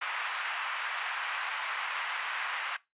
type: band-pass noise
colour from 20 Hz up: pink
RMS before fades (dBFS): -35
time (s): 0.01-2.77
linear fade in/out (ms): 10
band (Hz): 1000 to 2800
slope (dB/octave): 24
effects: noise-tail reverb RT60 0.2 s tail -19 dB re dry + resampled to 8000 Hz